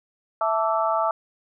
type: harmonic tone with a mistuned harmonic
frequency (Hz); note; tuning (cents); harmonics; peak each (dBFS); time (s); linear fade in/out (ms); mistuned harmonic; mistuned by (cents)
220; A3; 0; 3 / 4 / 5 / 6; -24 / -25 / -26 / -27; 0.41-1.11; 2; 5; +89
effects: none